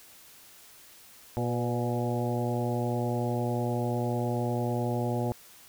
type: harmonic tone with a mistuned harmonic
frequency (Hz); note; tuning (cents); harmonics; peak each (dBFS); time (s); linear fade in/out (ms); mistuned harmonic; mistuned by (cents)
120; B2; -49; 1 / 2 / 3 / 4 / 5 / 6 / 7; -30 / -33 / -35 / -36 / -37 / -38 / -38; 1.37-5.32; 0; 4; +39
effects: white hiss -53 dBFS RMS until 5.68 s